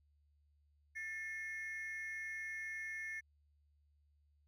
triangle ring-modulated tone, 1965 Hz, B6, 9 cents flat, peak -36 dBFS, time 0.95-3.21 s, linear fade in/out 20 ms, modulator 189 Hz, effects tanh soft clip ceiling -34 dBFS + added 73 Hz sine -70 dBFS peak until 4.47 s

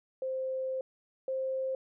sine tone pair in turn, 523 / 526.6 Hz, C5 / C5, -1 / +11 cents, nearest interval unison, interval 12 cents, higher second, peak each -31 / -30 dBFS, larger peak second, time 0.22-0.81 / 1.28-1.75 s, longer first, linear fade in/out 2 ms, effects none

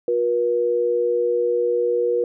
sine tone pair together, 359.6 / 480 Hz, F#4 / B4, -49 / -49 cents, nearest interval perfect fourth, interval 500 cents, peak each -24 / -18 dBFS, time 0.08-2.24 s, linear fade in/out 2 ms, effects none

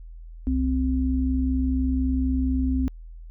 sine tone pair together, 65.1 / 260.4 Hz, C2 / C4, -8 / -8 cents, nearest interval 2 octaves, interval 2400 cents, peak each -23 dBFS, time 0.47-2.88 s, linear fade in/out 0 ms, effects added 41 Hz sine -38 dBFS peak until 3.3 s

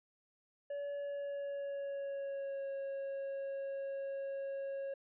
triangle tone with pitch glide, 570 to 548.4 Hz, C#5 to C#5, +48 to -19 cents, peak -36 dBFS, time 0.7-4.94 s, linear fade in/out 5 ms, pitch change -67 cents, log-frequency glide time 0.94-2.7 s, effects resampled to 8000 Hz

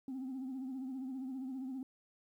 sine tone with vibrato, 261.6 Hz, C4, in tune, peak -37 dBFS, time 0.08-1.83 s, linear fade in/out 2 ms, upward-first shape triangle, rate 15 Hz, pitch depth 82 cents each way, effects tanh soft clip ceiling -37 dBFS + 12-bit

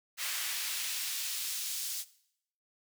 pink noise with high-pass filter sweep, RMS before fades -36 dBFS, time 0.17-2.05 s, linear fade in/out 50 ms, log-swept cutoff 1900 to 5100 Hz, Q 0.79, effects noise-tail reverb RT60 0.7 s tail -18 dB re dry

